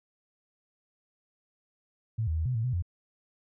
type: tone with pitch steps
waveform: sine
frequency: 111.5 / 79.7 / 80.2 / 126.6 / 112.4 / 126.2 / 87.6 Hz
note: A2 / D#2 / E2 / B2 / A2 / B2 / F2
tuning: +23 / +42 / -47 / +43 / +37 / +38 / +6 cents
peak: -26 dBFS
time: 2.18-2.824 s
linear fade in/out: 10 ms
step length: 92 ms
effects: none